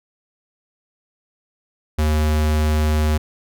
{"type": "tone", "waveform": "square", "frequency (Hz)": 76.6, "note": "D#2", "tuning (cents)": -27, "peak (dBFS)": -16, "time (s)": [1.98, 3.18], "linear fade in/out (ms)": 10, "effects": []}